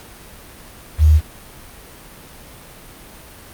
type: tone with quantisation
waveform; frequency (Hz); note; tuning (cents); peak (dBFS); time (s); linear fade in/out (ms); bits
sine; 77; D#2; -17; -7; 0.98-1.21; 50; 6
effects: pink hiss -40 dBFS RMS until 3.53 s + Opus 48 kbps